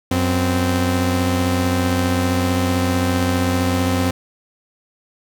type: tone pair together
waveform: sawtooth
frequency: 91.6 / 259.4 Hz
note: F#2 / C4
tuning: -17 / -15 cents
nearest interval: octave + tritone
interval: 1802 cents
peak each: -15 / -15 dBFS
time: 0.11-4.11 s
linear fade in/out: 5 ms
effects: none